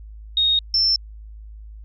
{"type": "tone pair in turn", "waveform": "sine", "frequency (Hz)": [3729, 5349], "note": ["A#7", "E8"], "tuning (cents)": [0, 24], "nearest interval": "tritone", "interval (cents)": 624, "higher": "second", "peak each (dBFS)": [-15, -15], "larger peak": "neither", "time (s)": [[0.37, 0.59], [0.74, 0.96]], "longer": "neither", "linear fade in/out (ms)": 2, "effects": ["added 53 Hz sine -36 dBFS peak until 1.84 s"]}